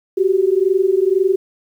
sine tone pair together, 370 / 392 Hz, F#4 / G4, 0 / 0 cents, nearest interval minor second, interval 100 cents, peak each -15 dBFS, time 0.17-1.36 s, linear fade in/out 10 ms, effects 8-bit

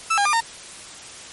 30% pulse tone with pitch steps, 1318 / 809 / 1202 / 917 Hz, E6 / G#5 / D6 / A#5, -1 / -46 / +40 / -29 cents, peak -14 dBFS, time 0.1-0.408 s, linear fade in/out 10 ms, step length 77 ms, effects white hiss -39 dBFS RMS until 1.32 s + MP3 48 kbps

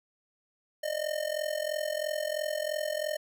square tone with amplitude modulation, 609 Hz, D#5, 37 cents flat, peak -27 dBFS, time 0.83-3.17 s, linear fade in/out 10 ms, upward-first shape sine, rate 43 Hz, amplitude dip 85%, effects none

